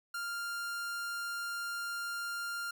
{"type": "tone", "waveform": "45% pulse", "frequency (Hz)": 1396.9, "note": "F6", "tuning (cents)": 0, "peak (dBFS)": -36, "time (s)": [0.14, 2.71], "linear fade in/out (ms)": 5, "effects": []}